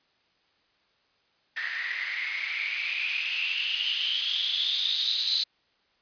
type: noise with band-pass filter sweep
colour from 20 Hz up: blue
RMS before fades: -29 dBFS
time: 1.56-5.44 s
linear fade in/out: 10 ms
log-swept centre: 1800 to 4100 Hz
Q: 9.7
effects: white hiss -68 dBFS RMS until 6.01 s + resampled to 11025 Hz